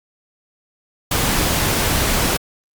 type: noise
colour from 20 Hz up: pink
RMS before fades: -18 dBFS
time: 1.11-2.37 s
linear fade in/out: 5 ms
effects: Opus 48 kbps